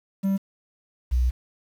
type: tone pair in turn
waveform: triangle / sine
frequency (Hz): 194.7 / 61.86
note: G3 / B1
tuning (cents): -12 / +3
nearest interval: octave + minor sixth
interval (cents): 1985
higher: first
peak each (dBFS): -18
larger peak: neither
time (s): 0.23-0.38 / 1.11-1.31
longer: second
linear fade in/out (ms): 20
effects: 8-bit